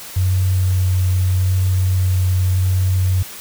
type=tone with vibrato; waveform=triangle; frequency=92.5 Hz; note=F#2; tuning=in tune; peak=-9 dBFS; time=0.16-3.23 s; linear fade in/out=10 ms; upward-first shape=triangle; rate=0.83 Hz; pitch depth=15 cents each way; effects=tanh soft clip ceiling -11 dBFS + white hiss -34 dBFS RMS until 3.4 s